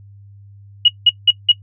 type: tone bursts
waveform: sine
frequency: 2900 Hz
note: F#7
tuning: 35 cents flat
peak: -6 dBFS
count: 4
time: 0.85-1.518 s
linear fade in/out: 5 ms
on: 32 ms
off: 180 ms
effects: noise-tail reverb RT60 0.1 s tail -18 dB re dry + added 100 Hz sine -39 dBFS peak until 1.62 s